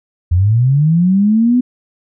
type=linear sweep; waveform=sine; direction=up; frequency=82.41 to 253.2 Hz; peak=-8 dBFS; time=0.31-1.61 s; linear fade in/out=10 ms; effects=none